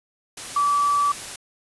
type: tone in noise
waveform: sine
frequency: 1154 Hz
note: D6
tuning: 31 cents flat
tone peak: -17 dBFS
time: 0.56-1.12 s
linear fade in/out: 5 ms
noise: white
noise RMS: -34 dBFS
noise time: 0.37-1.36 s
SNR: +14 dB
effects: resampled to 24000 Hz

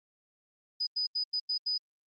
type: tone bursts at uneven times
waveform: sine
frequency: 4978 Hz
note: D#8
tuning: in tune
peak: -28 dBFS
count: 6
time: 0.8-0.87 / 0.96-1.07 / 1.15-1.24 / 1.33-1.4 / 1.49-1.58 / 1.66-1.78 s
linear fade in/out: 10 ms
effects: Opus 24 kbps

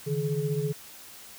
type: tone cluster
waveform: sine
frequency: 142.7 / 157.9 / 424.3 Hz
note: D3 / D#3 / G#4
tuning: -49 / +26 / +37 cents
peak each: -30 dBFS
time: 0.06-0.73 s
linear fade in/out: 20 ms
effects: white hiss -47 dBFS RMS until 1.38 s

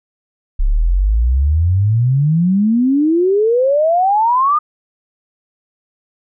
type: exponential sweep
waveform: sine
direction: up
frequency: 32.7 to 1239 Hz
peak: -10 dBFS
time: 0.59-4.59 s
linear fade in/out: 10 ms
effects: none

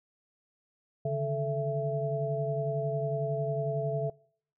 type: tone cluster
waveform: sine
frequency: 141.4 / 152.4 / 436.4 / 665 Hz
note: C#3 / D#3 / A4 / E5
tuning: +35 / -36 / -14 / +15 cents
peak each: -32 / -39 / -34 / -32 dBFS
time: 1.05-4.1 s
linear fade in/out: 5 ms
effects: noise-tail reverb RT60 0.6 s tail -25 dB re dry

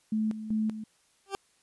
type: tone with tremolo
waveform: sine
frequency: 217.1 Hz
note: A3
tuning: 23 cents flat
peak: -25 dBFS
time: 0.12-0.84 s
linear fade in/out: 5 ms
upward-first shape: square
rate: 2.6 Hz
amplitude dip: 70%
type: tone with exponential growth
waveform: 20% pulse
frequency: 392.8 Hz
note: G4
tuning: 4 cents sharp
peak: -22 dBFS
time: 1.26-1.35 s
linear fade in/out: 0 ms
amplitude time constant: 19 ms
effects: white hiss -67 dBFS RMS until 1.62 s + resampled to 24000 Hz

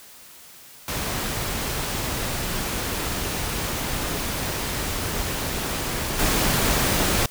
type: noise with level steps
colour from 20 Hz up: pink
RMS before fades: -27 / -21 dBFS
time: 0.88-7.26 s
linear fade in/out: 2 ms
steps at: 6.19 s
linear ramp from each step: 2 ms
effects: white hiss -46 dBFS RMS until 7.3 s

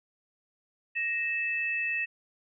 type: tone pair together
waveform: sine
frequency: 1872 / 2625 Hz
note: A#6 / E7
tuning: +7 / -8 cents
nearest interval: tritone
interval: 585 cents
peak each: -32 / -29 dBFS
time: 0.95-2.06 s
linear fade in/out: 20 ms
effects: none

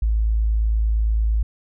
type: tone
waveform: sine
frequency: 54.4 Hz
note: A1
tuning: 19 cents flat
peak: -16 dBFS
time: 0.02-1.43 s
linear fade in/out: 5 ms
effects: none

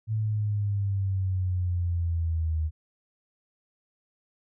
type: exponential sweep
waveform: sine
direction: down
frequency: 110.4 to 77.78 Hz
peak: -24 dBFS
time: 0.07-2.71 s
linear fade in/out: 50 ms
effects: none

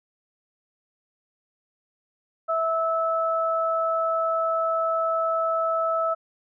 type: tone pair together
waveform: sine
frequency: 654 / 1305 Hz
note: E5 / E6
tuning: -14 / -18 cents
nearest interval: octave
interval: 1196 cents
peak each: -24 dBFS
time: 2.48-6.15 s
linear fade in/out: 20 ms
effects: none

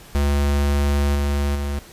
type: tone with level steps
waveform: square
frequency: 71.3 Hz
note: C#2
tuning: 49 cents sharp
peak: -17 / -19 / -23 dBFS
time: 0.15-1.79 s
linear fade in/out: 0 ms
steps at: 1.15 / 1.55 s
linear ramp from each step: 5 ms
effects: pink hiss -44 dBFS RMS until 1.92 s + resampled to 32000 Hz

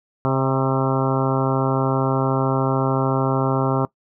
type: harmonic tone with a mistuned harmonic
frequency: 133.4 Hz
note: C3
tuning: 34 cents sharp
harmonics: 1 / 2 / 3 / 4 / 5 / 6 / 7 / 8 / 9 / 10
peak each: -21 / -24 / -26 / -27 / -28 / -29 / -29 / -30 / -31 / -31 dBFS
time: 0.25-3.85 s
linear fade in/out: 0 ms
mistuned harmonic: 5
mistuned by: -28 cents
effects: noise-tail reverb RT60 0.1 s tail -21 dB re dry

